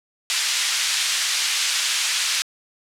white band-pass noise, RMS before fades -22 dBFS, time 0.3-2.42 s, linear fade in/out 0 ms, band 1900 to 6200 Hz, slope 12 dB/octave, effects low-pass 11000 Hz 12 dB/octave

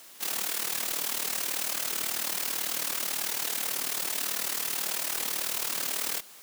white noise with amplitude modulation, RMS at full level -28 dBFS, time 0.2-6.21 s, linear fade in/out 20 ms, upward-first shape sine, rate 38.2 Hz, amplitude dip 75%, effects white hiss -50 dBFS RMS until 6.42 s + high-pass 200 Hz 12 dB/octave

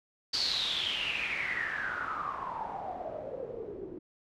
white noise with low-pass filter sweep, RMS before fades -35 dBFS, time 0.33-3.99 s, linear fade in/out 10 ms, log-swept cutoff 4700 to 340 Hz, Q 9.9, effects none

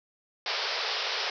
white band-pass noise, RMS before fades -31 dBFS, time 0.46-1.3 s, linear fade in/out 2 ms, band 390 to 5400 Hz, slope 96 dB/octave, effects none

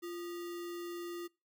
sine tone with sample-and-hold, 346.5 Hz, F4, 14 cents flat, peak -39 dBFS, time 0.02-1.28 s, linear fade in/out 20 ms, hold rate 1575 Hz, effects noise-tail reverb RT60 0.3 s tail -25 dB re dry

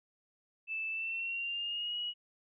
sine tone with pitch glide, 2637 to 2909 Hz, E7 to F#7, 0 to -30 cents, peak -34 dBFS, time 0.67-2.14 s, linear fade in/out 50 ms, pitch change +170 cents, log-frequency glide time 0.9-1.98 s, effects none

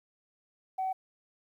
sine tone, 757 Hz, F#5, 39 cents sharp, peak -28 dBFS, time 0.78-0.93 s, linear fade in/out 10 ms, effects tanh soft clip ceiling -25 dBFS + 11-bit

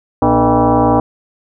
sine tone with frequency modulation, 245.1 Hz, B3, 13 cents flat, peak -8 dBFS, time 0.22-1 s, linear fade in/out 2 ms, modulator 182 Hz, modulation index 4.3, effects none

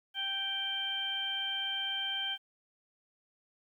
harmonic tone, 784 Hz, G5, in tune, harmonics 1 / 2 / 3 / 4, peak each -45 / -40 / -45 / -33 dBFS, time 0.14-2.38 s, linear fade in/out 50 ms, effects 11-bit

